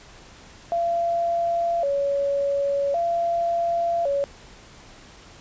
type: tone with vibrato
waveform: sine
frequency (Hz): 619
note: D#5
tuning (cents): -9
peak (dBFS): -20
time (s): 0.72-4.24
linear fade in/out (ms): 0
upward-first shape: square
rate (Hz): 0.45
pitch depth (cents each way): 170
effects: pink hiss -47 dBFS RMS until 5.4 s + resampled to 16000 Hz